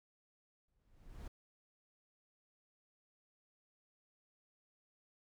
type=noise with exponential growth; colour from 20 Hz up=brown; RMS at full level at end=-43 dBFS; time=0.68-1.28 s; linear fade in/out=5 ms; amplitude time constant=130 ms; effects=none